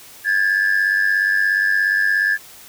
sine tone pair together, 1632 / 1729 Hz, G#6 / A6, -31 / -31 cents, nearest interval minor second, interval 100 cents, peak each -16 / -15 dBFS, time 0.24-2.38 s, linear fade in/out 50 ms, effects tanh soft clip ceiling -11 dBFS + white hiss -42 dBFS RMS until 2.68 s

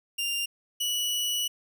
sawtooth tone pair in turn, 2794 / 2942 Hz, F7 / F#7, 0 / -11 cents, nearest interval minor second, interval 89 cents, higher second, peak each -24 / -23 dBFS, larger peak second, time 0.18-0.46 / 0.8-1.48 s, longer second, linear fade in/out 10 ms, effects none

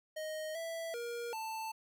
square tone with pitch steps, 623 / 660 / 472.9 / 885 Hz, D#5 / E5 / A#4 / A5, +2 / +2 / +25 / +10 cents, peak -39 dBFS, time 0.16-1.72 s, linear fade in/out 10 ms, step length 390 ms, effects none

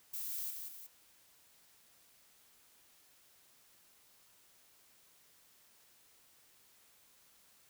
violet noise with echo, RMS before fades -41 dBFS, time 0.13-0.51 s, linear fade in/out 10 ms, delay 180 ms, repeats 2, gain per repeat -5 dB, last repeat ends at 0.87 s, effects white hiss -66 dBFS RMS until 7.69 s

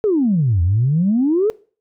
sine exponential two-way sweep, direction down then up, 450 to 82.41 to 450 Hz, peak -12 dBFS, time 0.04-1.5 s, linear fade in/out 0 ms, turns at 0.62 s, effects noise-tail reverb RT60 0.4 s tail -22 dB re dry + tanh soft clip ceiling -8 dBFS

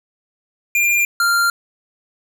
square tone pair in turn, 2398 / 1391 Hz, D7 / F6, +36 / -7 cents, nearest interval major sixth, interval 943 cents, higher first, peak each -14 dBFS, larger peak neither, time 0.75-1.05 / 1.2-1.5 s, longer neither, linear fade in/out 2 ms, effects none

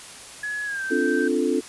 sine tone with pitch glide, 1691 to 1559.6 Hz, G#6 to G6, +31 to -9 cents, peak -26 dBFS, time 0.43-1.28 s, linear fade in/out 5 ms, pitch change -140 cents, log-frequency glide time 0.64-0.83 s
sine chord, D minor seventh, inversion third, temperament equal, 261.6 / 293.7 / 349.2 / 440 Hz, C4 / D4 / F4 / A4, 0 / 0 / 0 / 0 cents, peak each -25 dBFS, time 0.9-1.61 s, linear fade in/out 20 ms
effects white hiss -41 dBFS RMS until 1.68 s + resampled to 24000 Hz

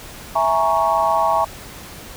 sine chord, A# half-diminished seventh, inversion second, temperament equal, 659.3 / 830.6 / 932.3 / 1108.7 Hz, E5 / G#5 / A#5 / C#6, 0 / 0 / 0 / 0 cents, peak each -20 dBFS, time 0.35-1.45 s, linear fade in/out 10 ms, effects pink hiss -37 dBFS RMS until 2.16 s

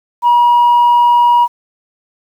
sine tone, 960 Hz, B5, 49 cents flat, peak -4 dBFS, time 0.22-1.48 s, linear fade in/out 50 ms, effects tanh soft clip ceiling -4 dBFS + 7-bit

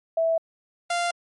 sine / sawtooth tone pair in turn, 656 / 695 Hz, E5 / F5, -9 / -9 cents, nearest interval minor second, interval 100 cents, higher second, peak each -19 / -19 dBFS, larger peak neither, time 0.17-0.38 / 0.9-1.11 s, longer neither, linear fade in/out 5 ms, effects MP3 48 kbps

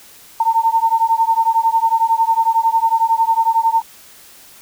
sine beating tone pair, 901 / 912 Hz, A5 / A#5, +41 / -38 cents, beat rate 11 Hz, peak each -15 dBFS, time 0.4-3.82 s, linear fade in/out 5 ms, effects white hiss -43 dBFS RMS until 4.61 s

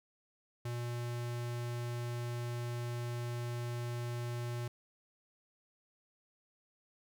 square tone, 120 Hz, B2, 49 cents flat, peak -37 dBFS, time 0.65-4.68 s, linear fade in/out 5 ms, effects none

